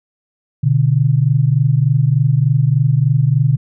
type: tone pair together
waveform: sine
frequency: 123.47 / 146.83 Hz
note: B2 / D3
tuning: 0 / 0 cents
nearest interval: minor third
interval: 300 cents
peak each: -13 dBFS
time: 0.63-3.57 s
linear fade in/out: 10 ms
effects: none